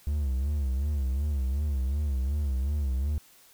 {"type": "tone with vibrato", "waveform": "triangle", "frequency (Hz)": 69.3, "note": "C#2", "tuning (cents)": 0, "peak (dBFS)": -23, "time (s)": [0.07, 3.18], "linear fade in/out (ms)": 0, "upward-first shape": "sine", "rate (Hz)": 2.7, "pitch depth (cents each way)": 140, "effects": ["white hiss -57 dBFS RMS until 3.53 s"]}